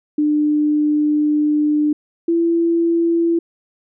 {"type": "tone pair in turn", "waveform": "sine", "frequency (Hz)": [299.3, 336], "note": ["D4", "E4"], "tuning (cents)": [33, 33], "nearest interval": "major second", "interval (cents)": 200, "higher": "second", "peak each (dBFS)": -13, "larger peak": "neither", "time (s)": [[0.18, 1.93], [2.28, 3.39]], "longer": "first", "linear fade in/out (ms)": 5, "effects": []}